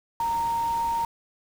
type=tone in noise; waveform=sine; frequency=926 Hz; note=A#5; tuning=12 cents flat; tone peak=-23 dBFS; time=0.2-1.05 s; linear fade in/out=2 ms; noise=pink; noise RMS=-41 dBFS; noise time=0.2-1.05 s; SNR=+15 dB; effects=none